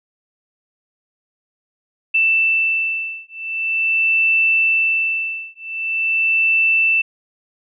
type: beating tone pair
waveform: sine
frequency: 2660 / 2660.44 Hz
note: E7 / E7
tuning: +15 / +15 cents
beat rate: 0.44 Hz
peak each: -18 dBFS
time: 2.14-7.02 s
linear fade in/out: 10 ms
effects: none